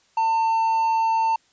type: tone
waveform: triangle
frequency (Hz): 899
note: A5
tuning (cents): +37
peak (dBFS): -16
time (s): 0.17-1.36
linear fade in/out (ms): 5
effects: white hiss -61 dBFS RMS until 1.52 s + resampled to 16000 Hz